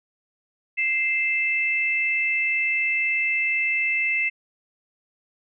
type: tone pair together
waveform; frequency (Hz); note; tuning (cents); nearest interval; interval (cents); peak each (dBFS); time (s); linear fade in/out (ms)
sine; 2093 / 2637; C7 / E7; 0 / 0; major third; 400; -23; 0.77-4.3; 20
effects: none